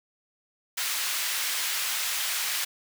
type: high-pass noise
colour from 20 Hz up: pink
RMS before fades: -29 dBFS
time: 0.77-2.65 s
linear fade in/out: 10 ms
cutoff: 1800 Hz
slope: 12 dB/octave
effects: none